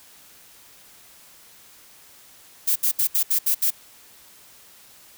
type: noise bursts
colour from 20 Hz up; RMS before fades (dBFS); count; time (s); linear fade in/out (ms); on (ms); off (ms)
violet; -20; 7; 2.67-3.706; 10; 88; 70
effects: white hiss -50 dBFS RMS until 5.17 s